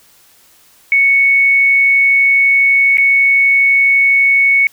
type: tone with dropouts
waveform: sine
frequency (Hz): 2217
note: C#7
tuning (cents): 0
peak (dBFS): -7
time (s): 0.92-4.67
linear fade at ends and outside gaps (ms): 1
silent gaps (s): 2.972-2.982
effects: white hiss -48 dBFS RMS until 4.72 s